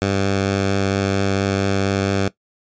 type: tone with vibrato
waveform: 10% pulse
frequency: 98 Hz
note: G2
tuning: in tune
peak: -9 dBFS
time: 0.02-2.28 s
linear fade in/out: 0 ms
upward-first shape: triangle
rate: 4.4 Hz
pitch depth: 10 cents each way
effects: noise-tail reverb RT60 0.1 s tail -17 dB re dry + resampled to 16000 Hz